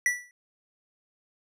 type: tone with exponential decay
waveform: square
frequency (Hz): 1959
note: B6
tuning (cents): -15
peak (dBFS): -19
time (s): 0.06-0.31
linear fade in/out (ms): 1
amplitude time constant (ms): 53
effects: low-pass 11000 Hz 12 dB/octave

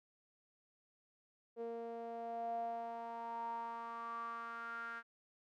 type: tone with band-pass filter sweep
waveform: sawtooth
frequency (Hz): 231.8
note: A#3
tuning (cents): -10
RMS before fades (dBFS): -44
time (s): 1.56-5.03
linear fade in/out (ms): 50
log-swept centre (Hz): 510 to 1500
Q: 8.6
effects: none

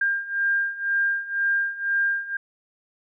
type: beating tone pair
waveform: sine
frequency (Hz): 1600 / 1602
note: G6 / G6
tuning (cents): +35 / +37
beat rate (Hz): 2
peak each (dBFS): -26 / -23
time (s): 0.01-2.37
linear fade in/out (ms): 5
effects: none

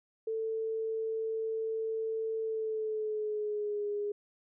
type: tone with pitch glide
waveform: sine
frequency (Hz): 444.5 to 412.3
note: A4 to G#4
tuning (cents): +18 to -13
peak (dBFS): -31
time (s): 0.27-4.12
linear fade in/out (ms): 5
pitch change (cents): -131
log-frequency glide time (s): 2.42-3.87
effects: none

